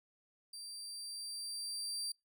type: tone with level ramp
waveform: 30% pulse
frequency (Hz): 4699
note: D8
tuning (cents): 0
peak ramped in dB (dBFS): -43 to -34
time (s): 0.53-2.12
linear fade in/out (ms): 5
effects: noise-tail reverb RT60 0.2 s tail -26 dB re dry